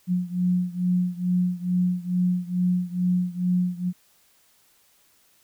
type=beating tone pair; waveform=sine; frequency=179 / 181.3 Hz; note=F3 / F#3; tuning=+43 / -35 cents; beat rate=2.3 Hz; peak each=-23 / -25 dBFS; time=0.07-3.93 s; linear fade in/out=50 ms; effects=white hiss -61 dBFS RMS until 5.43 s